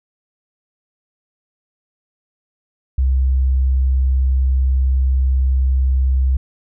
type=tone; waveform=sine; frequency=65.41 Hz; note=C2; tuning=in tune; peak=-12 dBFS; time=2.98-6.37 s; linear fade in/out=5 ms; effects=none